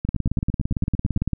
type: two click trains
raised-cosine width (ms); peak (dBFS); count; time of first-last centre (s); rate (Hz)
5; -10 / -12; 23 / 11; 0.09-1.333 / 0.05-1.174; 17.7 / 8.9
effects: none